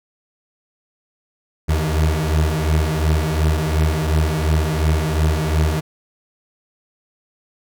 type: beating tone pair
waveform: 30% pulse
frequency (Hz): 76.6 / 79.4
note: D#2 / D#2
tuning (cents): -27 / +36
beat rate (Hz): 2.8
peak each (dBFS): -16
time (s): 1.68-5.81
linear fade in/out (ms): 20
effects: none